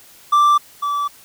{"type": "tone pair in turn", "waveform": "triangle", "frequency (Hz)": [1174.7, 1155.9], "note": ["D6", "D6"], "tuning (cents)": [0, -28], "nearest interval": "unison", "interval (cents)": 28, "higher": "first", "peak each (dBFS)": [-8, -16], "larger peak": "first", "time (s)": [[0.32, 0.58], [0.82, 1.08]], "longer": "neither", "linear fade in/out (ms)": 10, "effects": ["white hiss -46 dBFS RMS until 1.24 s"]}